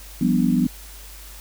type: chord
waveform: sine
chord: G dominant seventh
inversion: third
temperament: equal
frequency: 174.61 / 196 / 246.9 / 293.7 Hz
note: F3 / G3 / B3 / D4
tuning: 0 / 0 / 0 / 0 cents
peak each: -22 / -22 / -19 / -25 dBFS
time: 0.21-0.67 s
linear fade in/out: 5 ms
effects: added 50 Hz sine -40 dBFS peak until 1.4 s + white hiss -43 dBFS RMS until 1.4 s